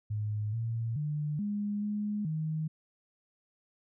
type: tone with pitch steps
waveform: sine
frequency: 105.8 / 114.6 / 149.3 / 205.8 / 208.4 / 156.8 Hz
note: G#2 / A#2 / D3 / G#3 / G#3 / D#3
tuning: +33 / -29 / +29 / -16 / +6 / +14 cents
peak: -30 dBFS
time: 0.1-2.68 s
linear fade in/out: 10 ms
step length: 430 ms
effects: none